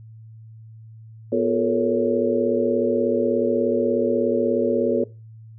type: tone cluster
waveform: sine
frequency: 244.2 / 355.1 / 428.4 / 465 / 557 Hz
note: B3 / F4 / A4 / A#4 / C#5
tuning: -19 / +29 / -46 / -4 / +8 cents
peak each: -24 dBFS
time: 1.32-5.04 s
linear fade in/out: 5 ms
effects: noise-tail reverb RT60 0.3 s tail -20 dB re dry + added 111 Hz sine -40 dBFS peak until 5.58 s